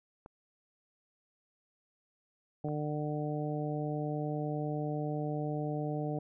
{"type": "clicks", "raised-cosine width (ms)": 1, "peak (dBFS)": -34, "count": 2, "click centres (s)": [0.261, 2.686]}
{"type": "harmonic tone", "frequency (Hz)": 149.8, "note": "D3", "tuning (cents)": 35, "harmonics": [1, 2, 3, 4, 5], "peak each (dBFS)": [-35, -38, -40, -41, -42], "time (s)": [2.64, 6.19], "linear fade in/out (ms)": 5}
{"effects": []}